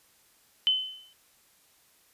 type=tone with exponential decay; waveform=sine; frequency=3044 Hz; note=F#7; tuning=48 cents sharp; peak=-18 dBFS; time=0.67-1.13 s; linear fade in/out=0 ms; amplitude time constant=99 ms; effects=white hiss -63 dBFS RMS until 2.13 s + resampled to 32000 Hz